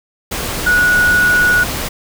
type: tone in noise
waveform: sine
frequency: 1462 Hz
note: F#6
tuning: 21 cents flat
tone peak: -9 dBFS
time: 0.66-1.64 s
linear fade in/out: 10 ms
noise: pink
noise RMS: -21 dBFS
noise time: 0.31-1.89 s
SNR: +9 dB
effects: none